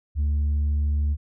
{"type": "tone", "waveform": "sine", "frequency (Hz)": 73.42, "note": "D2", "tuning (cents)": 0, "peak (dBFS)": -17, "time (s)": [0.15, 1.17], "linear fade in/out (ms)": 50, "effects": ["tanh soft clip ceiling -19 dBFS"]}